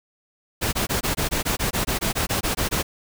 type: noise bursts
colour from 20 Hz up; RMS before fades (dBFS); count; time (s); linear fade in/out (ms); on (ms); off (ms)
pink; -23; 16; 0.61-2.83; 20; 120; 20
effects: none